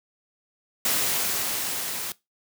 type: noise with level ramp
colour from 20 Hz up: white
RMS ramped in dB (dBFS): -23 to -32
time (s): 0.85-2.12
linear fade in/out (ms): 2
effects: noise-tail reverb RT60 0.2 s tail -20 dB re dry + high-pass 100 Hz 12 dB/octave